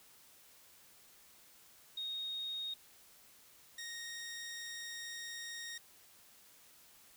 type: tone pair in turn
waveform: sine / 15% pulse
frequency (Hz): 3729 / 1864.5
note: A#7 / A#6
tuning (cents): 0 / 0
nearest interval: octave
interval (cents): 1200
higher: first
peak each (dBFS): -38 / -37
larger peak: second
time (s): 1.97-2.74 / 3.78-5.78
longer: second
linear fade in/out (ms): 5
effects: white hiss -62 dBFS RMS until 7.16 s